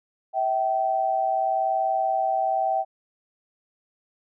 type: tone pair together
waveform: sine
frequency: 650 / 770.9 Hz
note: E5 / G5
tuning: -24 / -29 cents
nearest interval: minor third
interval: 295 cents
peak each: -26 / -22 dBFS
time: 0.33-2.85 s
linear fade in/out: 50 ms
effects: none